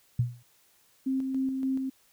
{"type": "tone with exponential decay", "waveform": "sine", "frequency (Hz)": 121, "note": "B2", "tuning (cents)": -35, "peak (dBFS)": -19, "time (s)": [0.19, 0.43], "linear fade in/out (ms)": 5, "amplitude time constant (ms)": 52}
{"type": "tone with tremolo", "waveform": "sine", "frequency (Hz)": 264.8, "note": "C4", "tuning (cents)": 21, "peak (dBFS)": -25, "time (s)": [1.06, 1.9], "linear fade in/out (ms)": 10, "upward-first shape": "square", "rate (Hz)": 3.5, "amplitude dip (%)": 35}
{"effects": ["white hiss -64 dBFS RMS until 2.12 s"]}